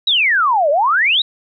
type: exponential two-way sweep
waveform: sine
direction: down then up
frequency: 3970 to 554.4 to 3970 Hz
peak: -11 dBFS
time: 0.07-1.22 s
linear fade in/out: 5 ms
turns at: 0.7 s
effects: none